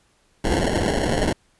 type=noise with sample-and-hold; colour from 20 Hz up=white; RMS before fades=-21 dBFS; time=0.44-1.33 s; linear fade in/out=5 ms; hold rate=1225 Hz; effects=pink hiss -62 dBFS RMS until 1.59 s + resampled to 24000 Hz